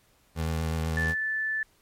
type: tone with vibrato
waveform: 25% pulse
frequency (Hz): 80.5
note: E2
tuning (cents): -41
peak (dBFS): -23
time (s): 0.35-1.15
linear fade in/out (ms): 50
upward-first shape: triangle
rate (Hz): 8.1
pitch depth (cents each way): 23
type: tone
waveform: sine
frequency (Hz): 1752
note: A6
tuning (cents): -8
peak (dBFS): -26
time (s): 0.97-1.63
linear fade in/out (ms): 2
effects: pink hiss -64 dBFS RMS until 1.81 s + MP3 64 kbps